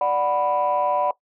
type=chord; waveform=sine; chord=B minor; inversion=first; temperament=equal; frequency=587.3 / 740 / 987.8 Hz; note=D5 / F#5 / B5; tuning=0 / 0 / 0 cents; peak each=-22 dBFS; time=0.01-1.11 s; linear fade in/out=2 ms; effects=noise-tail reverb RT60 0.1 s tail -18 dB re dry + tanh soft clip ceiling -12 dBFS